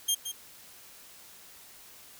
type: tone with echo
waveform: 15% pulse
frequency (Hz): 3200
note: G7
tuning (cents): +35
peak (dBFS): -17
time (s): 0.08-0.15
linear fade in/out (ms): 10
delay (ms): 170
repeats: 1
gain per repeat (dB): -9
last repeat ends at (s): 0.32
effects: white hiss -52 dBFS RMS until 2.19 s